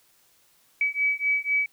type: beating tone pair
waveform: sine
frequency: 2282 / 2286 Hz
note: C#7 / D7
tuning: +50 / -47 cents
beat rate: 4 Hz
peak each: -25 dBFS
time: 0.81-1.66 s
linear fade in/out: 2 ms
effects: white hiss -62 dBFS RMS until 1.72 s